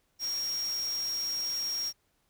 sine tone in noise, 5588 Hz, F8, in tune, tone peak -30 dBFS, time 0.19-1.93 s, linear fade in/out 50 ms, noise white, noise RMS -44 dBFS, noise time 0.19-1.93 s, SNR +11 dB, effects pink hiss -73 dBFS RMS until 2.29 s

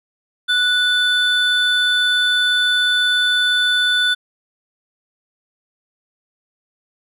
triangle tone pair together, 1475 / 3503 Hz, F#6 / A7, -6 / -8 cents, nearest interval octave + minor third, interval 1498 cents, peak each -15 dBFS, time 0.48-4.15 s, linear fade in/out 20 ms, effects none

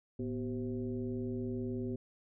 sine tone with frequency modulation, 246.3 Hz, B3, 5 cents flat, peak -34 dBFS, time 0.19-1.96 s, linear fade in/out 5 ms, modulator 138 Hz, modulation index 1.2, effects none

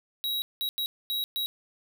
square tone bursts at uneven times, 3853 Hz, B7, 44 cents flat, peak -28 dBFS, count 5, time 0.24-0.42 / 0.61-0.69 / 0.78-0.86 / 1.1-1.24 / 1.36-1.46 s, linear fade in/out 0 ms, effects none

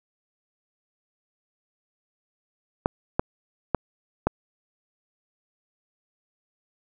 clicks, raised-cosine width 1 ms, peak -6 dBFS, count 4, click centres 2.859 / 3.195 / 3.747 / 4.27 s, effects none

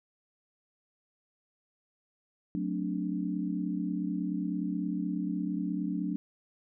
sine chord, D dominant seventh, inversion first, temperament just, 183.54 / 220.2 / 264.3 / 293.7 Hz, F#3 / A3 / C4 / D4, -14 / +2 / +18 / 0 cents, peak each -33 / -37 / -39 / -34 dBFS, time 2.55-6.16 s, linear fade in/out 0 ms, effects none

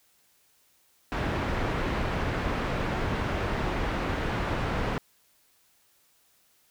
pink low-pass noise, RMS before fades -29 dBFS, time 1.12-4.98 s, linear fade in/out 0 ms, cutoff 2100 Hz, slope 12 dB/octave, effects white hiss -65 dBFS RMS until 6.7 s

